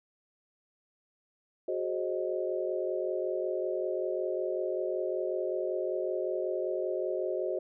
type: chord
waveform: sine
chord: Ab dominant seventh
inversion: third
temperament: equal with one note detuned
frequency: 370 / 415.3 / 532.7 / 622.3 Hz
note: Gb4 / Ab4 / C5 / Eb5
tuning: 0 / 0 / +31 / 0 cents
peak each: -33 / -38 / -35 / -35 dBFS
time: 1.68-7.59 s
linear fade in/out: 5 ms
effects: none